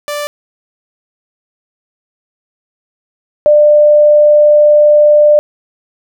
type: tone pair in turn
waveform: sawtooth / sine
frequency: 587.3 / 595.8 Hz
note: D5 / D5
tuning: 0 / +25 cents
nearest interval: unison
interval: 25 cents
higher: second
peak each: -13 / -3 dBFS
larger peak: second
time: 0.08-0.27 / 3.46-5.39 s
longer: second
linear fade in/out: 0 ms
effects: none